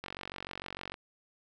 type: click train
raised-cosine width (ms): 0.3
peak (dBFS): -23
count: 43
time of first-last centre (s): 0.04-0.941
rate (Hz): 46.6
effects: none